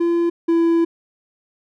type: tone pair in turn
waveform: triangle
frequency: 340.8 / 334.2 Hz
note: F4 / E4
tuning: -42 / +24 cents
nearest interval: unison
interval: 34 cents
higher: first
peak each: -13 / -11 dBFS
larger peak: second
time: 0-0.3 / 0.48-0.85 s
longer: second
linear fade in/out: 10 ms
effects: none